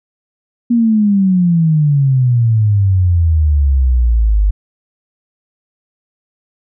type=exponential sweep; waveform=sine; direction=down; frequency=240.5 to 49 Hz; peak=-8 dBFS; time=0.7-4.51 s; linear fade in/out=10 ms; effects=none